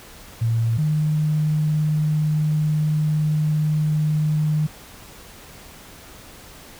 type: tone pair in turn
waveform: sine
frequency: 114.6 / 152.97 Hz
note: A#2 / D#3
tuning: -29 / -29 cents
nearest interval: perfect fourth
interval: 500 cents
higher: second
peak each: -17 dBFS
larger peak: neither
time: 0.41-0.78 / 0.78-4.67 s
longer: second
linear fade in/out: 10 ms
effects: pink hiss -43 dBFS RMS until 6.79 s